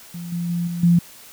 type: tone with level steps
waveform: sine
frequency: 172.4 Hz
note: F3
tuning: 22 cents flat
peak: -29 / -22 / -20 / -24 / -11 dBFS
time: 0.14-0.99 s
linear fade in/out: 5 ms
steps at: 0.32 / 0.49 / 0.67 / 0.83 s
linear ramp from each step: 5 ms
effects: white hiss -44 dBFS RMS until 1.32 s